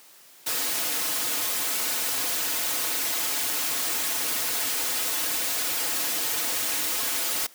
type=noise with comb filter; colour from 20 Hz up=white; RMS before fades=-27 dBFS; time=0.46-7.47 s; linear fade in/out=10 ms; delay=5.1 ms; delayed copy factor=-1; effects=white hiss -52 dBFS RMS until 7.54 s + high-pass 200 Hz 12 dB/octave